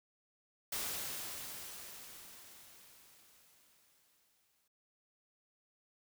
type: noise with exponential decay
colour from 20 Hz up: white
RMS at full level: -38 dBFS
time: 0.72-4.68 s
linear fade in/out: 5 ms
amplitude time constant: 860 ms
effects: none